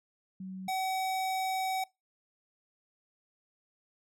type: tone pair in turn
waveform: sine / square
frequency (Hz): 188.3 / 757.1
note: F#3 / F#5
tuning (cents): +31 / +40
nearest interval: 2 octaves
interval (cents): 2409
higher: second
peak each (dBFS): -38 / -31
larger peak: second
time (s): 0.4-0.68 / 0.68-1.84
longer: second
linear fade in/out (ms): 5
effects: noise-tail reverb RT60 0.2 s tail -22 dB re dry